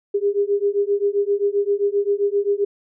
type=beating tone pair; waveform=sine; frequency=400.9 / 408.5 Hz; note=G4 / G#4; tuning=+39 / -29 cents; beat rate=7.6 Hz; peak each=-20 dBFS; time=0.14-2.65 s; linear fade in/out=10 ms; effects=none